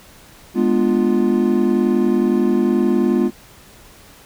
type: chord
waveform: triangle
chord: G# diminished seventh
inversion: none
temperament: equal with one note detuned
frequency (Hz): 207.7 / 246.9 / 298.1 / 349.2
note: G#3 / B3 / D4 / F4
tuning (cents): 0 / 0 / +26 / 0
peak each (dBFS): -17 / -16 / -22 / -16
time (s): 0.54-3.31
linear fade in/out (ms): 50
effects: pink hiss -45 dBFS RMS until 4.25 s